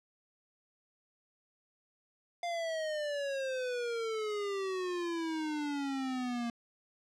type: exponential sweep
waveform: square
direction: down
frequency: 700 to 233.1 Hz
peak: -34 dBFS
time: 2.43-6.5 s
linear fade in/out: 2 ms
effects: low-pass 6000 Hz 12 dB/octave